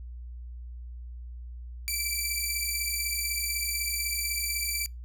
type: beating tone pair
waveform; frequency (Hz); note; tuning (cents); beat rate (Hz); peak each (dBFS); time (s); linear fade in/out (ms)
10% pulse; 2320 / 2336; D7 / D7; -22 / -10; 16; -22 / -23; 1.88-4.86; 0
effects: noise-tail reverb RT60 0.2 s tail -25 dB re dry + added 60 Hz sine -38 dBFS peak until 5.04 s